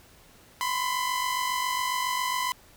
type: tone pair together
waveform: sawtooth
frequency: 996.7 / 1044 Hz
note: B5 / C6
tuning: +16 / -4 cents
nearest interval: minor second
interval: 80 cents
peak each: -24 / -27 dBFS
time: 0.61-2.52 s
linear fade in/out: 0 ms
effects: pink hiss -55 dBFS RMS until 2.76 s